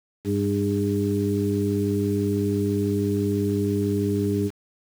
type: harmonic tone with a mistuned harmonic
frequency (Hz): 100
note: G2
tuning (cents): +35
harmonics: 1 / 2 / 3 / 4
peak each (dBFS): -26 / -26 / -26 / -26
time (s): 0.24-4.51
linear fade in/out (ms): 50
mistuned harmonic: 4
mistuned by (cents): +26
effects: 7-bit